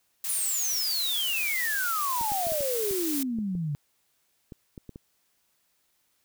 blue noise, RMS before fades -32 dBFS, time 0.24-3.23 s, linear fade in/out 2 ms
sine exponential sweep, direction down, 9930 to 140 Hz, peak -27 dBFS, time 0.29-3.75 s, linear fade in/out 0 ms
clicks, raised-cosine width 3 ms, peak -28 dBFS, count 12, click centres 2.212 / 2.319 / 2.469 / 2.52 / 2.607 / 2.911 / 3.387 / 3.552 / 4.522 / 4.778 / 4.893 / 4.959 s
effects white hiss -71 dBFS RMS until 6.24 s

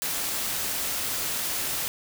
white noise, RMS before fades -29 dBFS, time 0.02-1.88 s, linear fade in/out 0 ms, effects none

